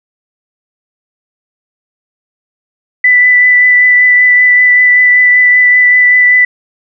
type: tone with vibrato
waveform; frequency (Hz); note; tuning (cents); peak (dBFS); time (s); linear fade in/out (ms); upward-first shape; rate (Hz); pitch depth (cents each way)
sine; 1986; B6; +9; -3; 3.04-6.45; 5; triangle; 5.2; 14
effects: none